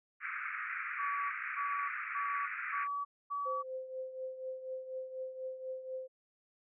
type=band-pass noise; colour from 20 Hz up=pink; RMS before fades=-40 dBFS; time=0.2-2.88 s; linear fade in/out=50 ms; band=1200 to 2400 Hz; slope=96 dB/octave
type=tone bursts; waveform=sine; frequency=1141 Hz; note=C#6; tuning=50 cents sharp; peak=-34 dBFS; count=5; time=0.98-3.63 s; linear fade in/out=20 ms; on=330 ms; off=250 ms
type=tone with tremolo; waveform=sine; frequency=519 Hz; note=C5; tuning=14 cents flat; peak=-36 dBFS; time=3.45-6.08 s; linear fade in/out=20 ms; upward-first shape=triangle; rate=4.1 Hz; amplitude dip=70%
effects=none